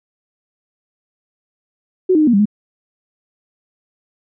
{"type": "tone with pitch steps", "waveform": "sine", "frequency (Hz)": [370.5, 309.9, 305.3, 239.4, 199, 209.4], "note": ["F#4", "D#4", "D#4", "A#3", "G3", "G#3"], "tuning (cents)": [2, -7, -33, 46, 26, 15], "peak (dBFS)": -9, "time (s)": [2.09, 2.456], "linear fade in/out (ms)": 10, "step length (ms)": 61, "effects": []}